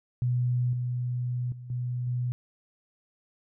sine tone with level steps, 123.47 Hz, B2, in tune, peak -23 / -27 / -39 / -28 / -26 dBFS, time 0.22-2.32 s, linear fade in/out 0 ms, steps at 0.73 / 1.52 / 1.7 / 2.07 s, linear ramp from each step 2 ms, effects none

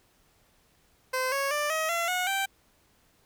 15% pulse tone with pitch steps, 515 / 552 / 591.6 / 634 / 679.5 / 728.3 / 780.6 Hz, C5 / C#5 / D5 / D#5 / F5 / F#5 / G5, -28 / -7 / +13 / +32 / -48 / -28 / -8 cents, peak -20 dBFS, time 1.13-2.46 s, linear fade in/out 10 ms, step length 190 ms, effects pink hiss -65 dBFS RMS until 3.25 s

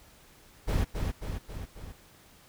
brown noise with echo, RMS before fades -26 dBFS, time 0.67-0.85 s, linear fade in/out 20 ms, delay 270 ms, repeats 4, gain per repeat -4 dB, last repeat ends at 1.93 s, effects pink hiss -57 dBFS RMS until 2.48 s

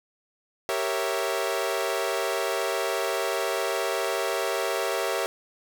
sawtooth chord, G diminished seventh, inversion none, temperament equal, 392 / 466.2 / 554.4 / 659.3 Hz, G4 / Bb4 / Db5 / Fb5, 0 / 0 / 0 / 0 cents, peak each -27 dBFS, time 0.69-5.26 s, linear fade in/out 0 ms, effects none

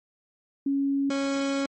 sine / 30% pulse tone pair in turn, 277.2 / 275.8 Hz, C#4 / C#4, 0 / -9 cents, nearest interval unison, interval 9 cents, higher first, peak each -22 dBFS, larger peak neither, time 0.66-1.1 / 1.1-1.66 s, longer second, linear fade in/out 5 ms, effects MP3 32 kbps

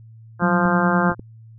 harmonic tone, 174.61 Hz, F3, in tune, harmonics 1 / 2 / 3 / 4 / 5 / 6 / 7 / 8 / 9, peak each -26 / -26 / -26 / -26 / -26 / -26 / -26 / -26 / -26 dBFS, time 0.39-1.15 s, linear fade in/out 50 ms
sine tone, 184.2 Hz, F#3, 7 cents flat, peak -19 dBFS, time 0.42-1.1 s, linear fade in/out 2 ms
clicks, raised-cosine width 3 ms, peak -20 dBFS, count 3, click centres 0.656 / 1.118 / 1.195 s
effects added 112 Hz sine -41 dBFS peak until 1.58 s

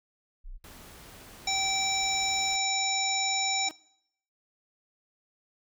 sine tone, 31.16 Hz, B0, 16 cents sharp, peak -38 dBFS, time 0.44-0.58 s, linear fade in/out 20 ms
pink noise, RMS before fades -49 dBFS, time 0.64-2.56 s, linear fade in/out 2 ms
harmonic tone, 774 Hz, G5, 22 cents flat, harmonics 1 / 3 / 5 / 7 / 9, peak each -32 / -32 / -32 / -32 / -32 dBFS, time 1.47-3.69 s, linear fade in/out 5 ms
sawtooth tone with exponential growth, 313.8 Hz, D#4, 15 cents sharp, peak -35 dBFS, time 3.59-3.71 s, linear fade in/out 0 ms, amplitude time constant 24 ms
effects noise-tail reverb RT60 0.7 s tail -21 dB re dry

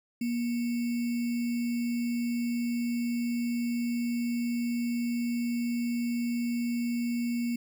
sine tone with sample-and-hold, 237.9 Hz, A#3, 35 cents sharp, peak -27 dBFS, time 0.21-7.56 s, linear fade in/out 5 ms, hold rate 2450 Hz, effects none

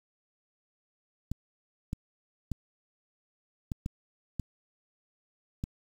clicks, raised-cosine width 5 ms, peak -20 dBFS, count 7, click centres 1.316 / 1.931 / 2.517 / 3.718 / 3.861 / 4.397 / 5.639 s, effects 8-bit

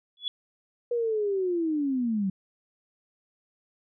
sine tone with exponential growth, 3405 Hz, G#7, 42 cents sharp, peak -23 dBFS, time 0.17-0.28 s, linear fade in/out 1 ms, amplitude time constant 23 ms
sine linear sweep, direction down, 485 to 185 Hz, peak -24 dBFS, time 0.91-2.3 s, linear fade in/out 5 ms
effects none

